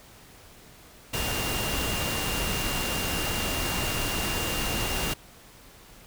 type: tone in noise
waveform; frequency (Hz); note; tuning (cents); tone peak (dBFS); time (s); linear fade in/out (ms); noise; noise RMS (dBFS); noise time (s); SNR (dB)
sine; 2794; F7; 0; -34; 1.13-5.14; 10; pink; -29; 1.13-5.14; -8
effects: pink hiss -51 dBFS RMS until 6.06 s